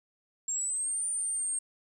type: linear two-way sweep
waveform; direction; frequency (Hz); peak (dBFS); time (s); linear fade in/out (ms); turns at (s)
sine; up then down; 7400 to 9100 to 8500; -29; 0.48-1.59; 5; 1.06
effects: 10-bit